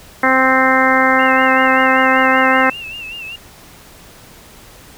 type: harmonic tone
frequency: 261.6 Hz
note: C4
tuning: in tune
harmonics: 1 / 2 / 3 / 4 / 5 / 6 / 7 / 8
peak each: -18 / -18 / -18 / -18 / -18 / -18 / -18 / -18 dBFS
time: 0.23-2.7 s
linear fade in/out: 5 ms
type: tone with vibrato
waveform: sine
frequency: 2705 Hz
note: E7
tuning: 44 cents sharp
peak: -26 dBFS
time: 1.19-3.36 s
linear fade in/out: 5 ms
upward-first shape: sine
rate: 5.2 Hz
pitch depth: 78 cents each way
effects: pink hiss -41 dBFS RMS until 4.97 s